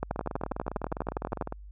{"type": "two click trains", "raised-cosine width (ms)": 1, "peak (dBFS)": [-20, -15], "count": [29, 18], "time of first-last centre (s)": [[0.11, 1.524], [0.03, 1.412]], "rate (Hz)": [19.8, 12.3], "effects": ["added 50 Hz sine -43 dBFS peak until 1.71 s"]}